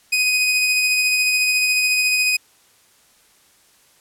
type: tone with tremolo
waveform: sawtooth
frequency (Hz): 2500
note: D#7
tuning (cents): +8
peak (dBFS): -11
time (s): 0.12-2.37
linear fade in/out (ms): 10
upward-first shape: sine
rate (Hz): 14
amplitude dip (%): 25
effects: white hiss -55 dBFS RMS until 4 s + low-pass 12000 Hz 12 dB/octave